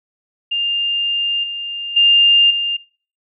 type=tone with level steps; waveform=sine; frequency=2804 Hz; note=F7; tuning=6 cents sharp; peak=-16 / -23 / -8 / -17 dBFS; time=0.51-2.77 s; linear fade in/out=10 ms; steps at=1.43 / 1.96 / 2.5 s; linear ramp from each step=10 ms; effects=noise-tail reverb RT60 0.4 s tail -20 dB re dry